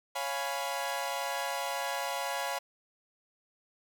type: chord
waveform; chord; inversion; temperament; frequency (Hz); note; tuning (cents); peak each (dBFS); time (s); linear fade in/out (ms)
sawtooth; C# dominant seventh; none; equal; 554.4 / 698.5 / 830.6 / 987.8; C#5 / E#5 / G#5 / B5; 0 / 0 / 0 / 0; -34; 0.15-2.59; 10
effects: none